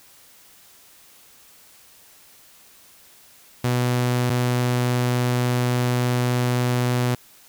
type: tone pair in turn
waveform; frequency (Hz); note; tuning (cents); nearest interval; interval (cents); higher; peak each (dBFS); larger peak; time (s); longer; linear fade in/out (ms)
sawtooth; 123.47 / 123.47; B2 / B2; 0 / 0; unison; 0; neither; -15; neither; 3.64-4.3 / 4.3-7.15; second; 5
effects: white hiss -51 dBFS RMS until 7.48 s